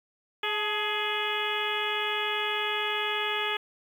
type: harmonic tone with a mistuned harmonic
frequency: 419.4 Hz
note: G#4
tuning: 17 cents sharp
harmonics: 1 / 2 / 3 / 4 / 5 / 6 / 7 / 8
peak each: -35 / -35 / -35 / -35 / -35 / -35 / -35 / -35 dBFS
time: 0.43-3.57 s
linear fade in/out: 5 ms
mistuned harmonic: 2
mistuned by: +47 cents
effects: 9-bit